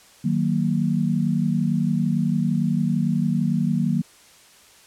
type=chord; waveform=sine; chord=D# minor; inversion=none; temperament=just; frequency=155.56 / 186.68 / 233.3 Hz; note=D#3 / F#3 / A#3; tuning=0 / +16 / +2 cents; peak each=-23 dBFS; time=0.24-4.02 s; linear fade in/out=10 ms; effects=white hiss -51 dBFS RMS until 4.86 s + low-pass 10000 Hz 12 dB/octave